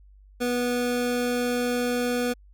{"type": "tone pair together", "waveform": "square", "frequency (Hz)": [245.1, 488.4], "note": ["B3", "B4"], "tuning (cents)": [-13, -19], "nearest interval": "octave", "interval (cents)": 1194, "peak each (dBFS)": -27, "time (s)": [0.4, 2.34], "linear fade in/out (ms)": 20, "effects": ["added 49 Hz sine -49 dBFS peak until 2.53 s"]}